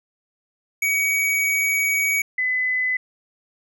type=tone pair in turn; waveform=square / sine; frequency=2259 / 2013 Hz; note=C#7 / B6; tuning=+32 / +33 cents; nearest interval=major second; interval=199 cents; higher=first; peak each=-19 dBFS; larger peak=neither; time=0.82-2.22 / 2.38-2.97 s; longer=first; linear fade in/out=5 ms; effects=none